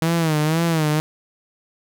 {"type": "tone with vibrato", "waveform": "sawtooth", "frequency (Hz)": 159.6, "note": "D#3", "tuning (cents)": 44, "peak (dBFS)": -13, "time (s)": [0.02, 1], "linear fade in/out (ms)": 0, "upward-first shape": "sine", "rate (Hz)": 2, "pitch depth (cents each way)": 98, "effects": []}